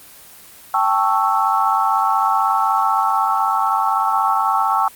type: chord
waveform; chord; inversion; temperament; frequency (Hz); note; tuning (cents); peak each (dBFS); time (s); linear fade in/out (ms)
sine; A dominant seventh; third; equal; 784 / 880 / 1108.7 / 1318.5; G5 / A5 / C#6 / E6; 0 / 0 / 0 / 0; -19; 0.74-4.88; 2
effects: white hiss -42 dBFS RMS until 4.95 s + Opus 24 kbps